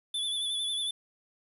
square tone with vibrato, 3470 Hz, A7, 25 cents flat, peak -30 dBFS, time 0.14-0.91 s, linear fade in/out 5 ms, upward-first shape sine, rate 11 Hz, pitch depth 41 cents each way, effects resampled to 32000 Hz + 10-bit

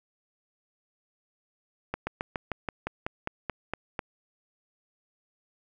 slowing click train, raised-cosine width 0.5 ms, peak -15 dBFS, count 12, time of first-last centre 1.94-3.992 s, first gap 130 ms, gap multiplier 1.07, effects none

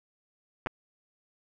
clicks, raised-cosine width 0.5 ms, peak -16 dBFS, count 2, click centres 0.662 / 0.67 s, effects none

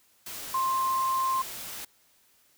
sine tone in noise, 1053 Hz, C6, 11 cents sharp, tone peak -24 dBFS, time 0.54-1.42 s, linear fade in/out 5 ms, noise white, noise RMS -39 dBFS, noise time 0.26-1.85 s, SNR +12 dB, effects white hiss -64 dBFS RMS until 2.57 s

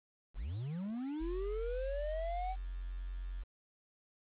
triangle linear sweep, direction up, 30.54 to 768 Hz, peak -35 dBFS, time 0.34-2.56 s, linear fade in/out 50 ms
sine tone, 44.91 Hz, F1, 49 cents sharp, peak -38 dBFS, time 1.2-3.44 s, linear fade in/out 20 ms
effects resampled to 8000 Hz + 10-bit

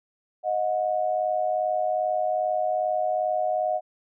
sine tone pair together, 624.5 / 727 Hz, D#5 / F#5, +6 / -31 cents, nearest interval minor third, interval 263 cents, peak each -25 dBFS, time 0.43-3.81 s, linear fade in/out 50 ms, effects none

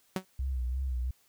sawtooth tone with exponential decay, 187.4 Hz, F#3, 22 cents sharp, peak -22 dBFS, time 0.16-0.25 s, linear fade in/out 2 ms, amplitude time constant 18 ms
sine tone with vibrato, 63.9 Hz, C2, 40 cents flat, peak -29 dBFS, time 0.39-1.11 s, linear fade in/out 5 ms, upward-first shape sine, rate 2.9 Hz, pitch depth 79 cents each way
effects white hiss -67 dBFS RMS until 1.28 s

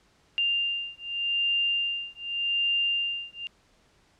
sine beating tone pair, 2794 / 2794.85 Hz, F7 / F7, 0 / +1 cents, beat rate 0.85 Hz, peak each -28 dBFS, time 0.38-3.47 s, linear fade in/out 0 ms, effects pink hiss -63 dBFS RMS until 4.19 s + low-pass 7000 Hz 12 dB/octave

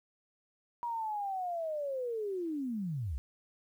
sine linear sweep, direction down, 961 to 56.6 Hz, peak -33 dBFS, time 0.83-3.18 s, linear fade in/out 0 ms, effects 11-bit

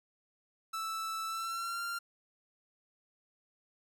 45% pulse tone with pitch glide, 1318.5 to 1385.7 Hz, E6 to F6, 0 to -14 cents, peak -35 dBFS, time 0.73-1.99 s, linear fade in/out 10 ms, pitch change +86 cents, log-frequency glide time 1.26-1.83 s, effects none

